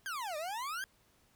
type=exponential two-way sweep; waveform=40% pulse; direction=down then up; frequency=1643 to 587.3 to 1643 Hz; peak=-36 dBFS; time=0.06-0.84 s; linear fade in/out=0 ms; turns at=0.37 s; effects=pink hiss -69 dBFS RMS until 1.35 s

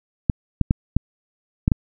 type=clicks; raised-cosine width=5 ms; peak=-3 dBFS; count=6; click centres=0.298 / 0.613 / 0.709 / 0.966 / 1.679 / 1.718 s; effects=none

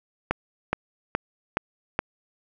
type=click train; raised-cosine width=0.5 ms; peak=-7 dBFS; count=5; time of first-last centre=0.31-1.991 s; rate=2.38 Hz; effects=none

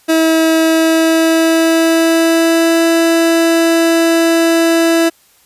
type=tone with pitch glide; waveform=30% pulse; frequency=322.7 to 331.4 Hz; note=E4 to E4; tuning=-37 to +9 cents; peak=-6 dBFS; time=0.08-5.1 s; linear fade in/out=20 ms; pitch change=+46 cents; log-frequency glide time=0.58-2.84 s; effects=white hiss -50 dBFS RMS until 5.45 s + resampled to 32000 Hz

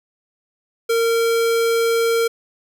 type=tone; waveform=square; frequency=460 Hz; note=A#4; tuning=23 cents flat; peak=-16 dBFS; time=0.89-2.28 s; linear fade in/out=10 ms; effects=none

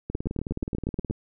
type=two click trains; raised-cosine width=3 ms; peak=-15 / -18 dBFS; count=9 / 20; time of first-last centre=0.15-1.109 / 0.1-1.1 s; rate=8.34 / 19 Hz; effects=none

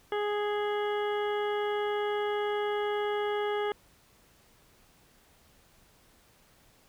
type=harmonic tone; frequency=415.2 Hz; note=G#4; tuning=in tune; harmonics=1 / 2 / 3 / 4 / 5 / 7 / 8; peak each=-29 / -35 / -39 / -41 / -43 / -46 / -47 dBFS; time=0.12-3.72 s; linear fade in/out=2 ms; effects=pink hiss -62 dBFS RMS until 6.88 s

